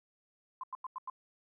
sine tone bursts, 1034 Hz, C6, 21 cents flat, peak -37 dBFS, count 5, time 0.61-1.099 s, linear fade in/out 2 ms, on 25 ms, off 91 ms, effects 13-bit

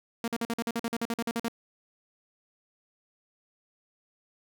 sawtooth tone bursts, 231.9 Hz, A#3, 9 cents flat, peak -24 dBFS, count 15, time 0.24-1.483 s, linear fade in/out 2 ms, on 39 ms, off 47 ms, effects none

